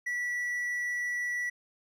triangle tone, 1951 Hz, B6, 22 cents flat, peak -28 dBFS, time 0.06-1.5 s, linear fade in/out 10 ms, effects none

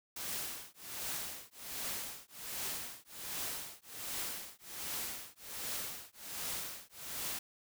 white noise with tremolo, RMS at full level -38 dBFS, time 0.16-7.39 s, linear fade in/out 5 ms, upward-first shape triangle, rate 1.3 Hz, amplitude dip 100%, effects none

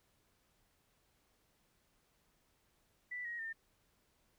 sine tone with pitch steps, 1975 / 1889.1 / 1806.9 Hz, B6 / A#6 / A6, 0 / +23 / +46 cents, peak -40 dBFS, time 3.11-3.53 s, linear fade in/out 10 ms, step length 140 ms, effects pink hiss -75 dBFS RMS until 4.38 s

